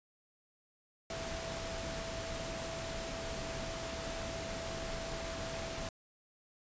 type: tone in noise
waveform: sine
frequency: 659.3 Hz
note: E5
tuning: in tune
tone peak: -43 dBFS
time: 1.1-5.89 s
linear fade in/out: 2 ms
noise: pink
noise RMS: -41 dBFS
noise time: 1.1-5.89 s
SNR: -5 dB
effects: resampled to 16000 Hz